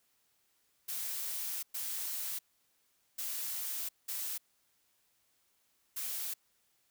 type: noise bursts at uneven times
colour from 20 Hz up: blue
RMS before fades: -38 dBFS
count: 5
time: 0.88-1.63 / 1.74-2.39 / 3.18-3.89 / 4.08-4.38 / 5.96-6.34 s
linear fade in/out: 10 ms
effects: white hiss -74 dBFS RMS until 6.9 s